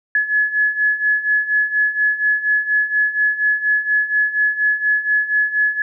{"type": "beating tone pair", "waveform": "sine", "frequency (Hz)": [1700, 1704.2], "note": ["G#6", "G#6"], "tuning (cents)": [40, 44], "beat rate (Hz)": 4.2, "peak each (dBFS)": [-20, -16], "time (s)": [0.15, 5.82], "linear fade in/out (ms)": 2, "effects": []}